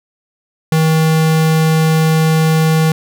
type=tone; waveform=square; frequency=159.1 Hz; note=D#3; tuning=39 cents sharp; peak=-10 dBFS; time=0.72-2.92 s; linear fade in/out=2 ms; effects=none